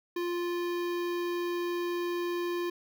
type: tone with notch filter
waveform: square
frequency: 349.2 Hz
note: F4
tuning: in tune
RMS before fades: -32 dBFS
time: 0.16-2.7 s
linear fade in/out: 5 ms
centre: 8400 Hz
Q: 0.78
effects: none